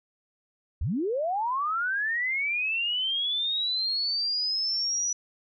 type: linear sweep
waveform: sine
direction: up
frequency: 51.8 to 5910 Hz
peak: -25 dBFS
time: 0.81-5.13 s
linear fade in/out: 5 ms
effects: none